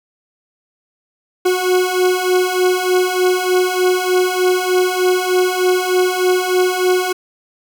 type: beating tone pair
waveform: 40% pulse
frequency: 363.9 / 367.2 Hz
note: F#4 / F#4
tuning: -29 / -13 cents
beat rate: 3.3 Hz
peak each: -17 / -14 dBFS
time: 1.45-7.13 s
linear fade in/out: 10 ms
effects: 8-bit